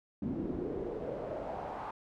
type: noise with band-pass filter sweep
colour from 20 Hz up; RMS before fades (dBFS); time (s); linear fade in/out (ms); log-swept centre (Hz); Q
brown; -38; 0.22-1.91; 5; 260 to 940; 3.2
effects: none